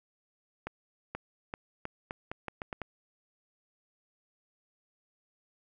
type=accelerating click train; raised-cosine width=0.5 ms; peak=-21 dBFS; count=10; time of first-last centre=0.67-2.817 s; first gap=480 ms; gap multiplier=0.81; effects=none